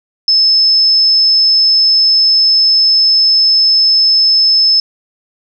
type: tone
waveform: sine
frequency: 5230 Hz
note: E8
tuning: 15 cents flat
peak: -6 dBFS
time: 0.28-4.8 s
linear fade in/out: 2 ms
effects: none